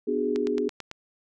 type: chord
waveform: sine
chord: G# half-diminished seventh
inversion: first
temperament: just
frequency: 249.2 / 299 / 373.8 / 415.3 Hz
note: B3 / D4 / F#4 / G#4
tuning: +16 / +31 / +18 / 0 cents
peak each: -30 / -31 / -31 / -26 dBFS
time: 0.07-0.69 s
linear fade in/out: 10 ms
type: click train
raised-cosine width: 0.2 ms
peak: -19 dBFS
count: 6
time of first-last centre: 0.36-0.914 s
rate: 9.03 Hz
effects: none